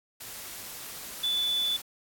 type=tone in noise; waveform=sine; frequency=3479 Hz; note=A7; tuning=20 cents flat; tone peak=-25 dBFS; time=1.23-1.77 s; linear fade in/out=10 ms; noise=white; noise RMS=-41 dBFS; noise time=0.2-1.82 s; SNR=+13 dB; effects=AAC 64 kbps